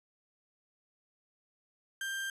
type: tone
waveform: 35% pulse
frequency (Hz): 1583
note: G6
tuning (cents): +17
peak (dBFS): -33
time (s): 2.01-2.3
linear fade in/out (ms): 2
effects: resampled to 32000 Hz